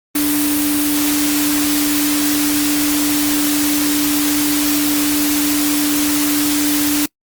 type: tone in noise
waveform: sine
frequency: 293.7 Hz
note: D4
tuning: in tune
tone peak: -15 dBFS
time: 0.15-7.06 s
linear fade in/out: 5 ms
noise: white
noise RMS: -19 dBFS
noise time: 0.15-7.06 s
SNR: +1 dB
effects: noise-tail reverb RT60 0.1 s tail -25 dB re dry + Opus 32 kbps